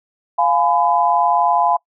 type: chord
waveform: sine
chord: F diminished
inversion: none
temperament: just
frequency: 698.5 / 838.1 / 1005.8 Hz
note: F5 / Ab5 / Cb6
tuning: 0 / +16 / +31 cents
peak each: -17 dBFS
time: 0.38-1.77 s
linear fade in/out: 10 ms
effects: noise-tail reverb RT60 0.1 s tail -24 dB re dry